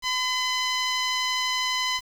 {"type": "tone", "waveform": "10% pulse", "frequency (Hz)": 1014, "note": "B5", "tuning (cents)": 45, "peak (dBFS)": -14, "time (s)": [0.02, 2.01], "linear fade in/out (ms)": 50, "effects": ["low-pass 6000 Hz 12 dB/octave", "7-bit"]}